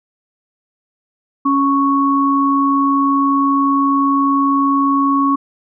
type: tone pair together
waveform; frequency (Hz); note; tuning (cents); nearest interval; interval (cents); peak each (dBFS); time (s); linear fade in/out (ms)
sine; 277.2 / 1108.7; C#4 / C#6; 0 / 0; 2 octaves; 2400; -14; 1.45-5.36; 10
effects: none